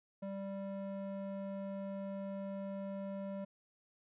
square tone with band-pass filter, 196 Hz, G3, in tune, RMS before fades -42 dBFS, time 0.22-3.45 s, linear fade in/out 10 ms, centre 420 Hz, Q 3.6, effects resampled to 8000 Hz

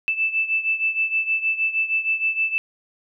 sine beating tone pair, 2637 / 2643.4 Hz, E7 / E7, 0 / +4 cents, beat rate 6.4 Hz, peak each -21 / -25 dBFS, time 0.08-2.58 s, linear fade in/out 0 ms, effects none

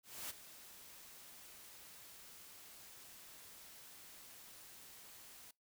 white noise with ADSR envelope, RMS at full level -44 dBFS, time 0.03-5.51 s, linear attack 270 ms, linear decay 17 ms, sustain -13 dB, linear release 4 ms, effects noise-tail reverb RT60 0.2 s tail -24 dB re dry

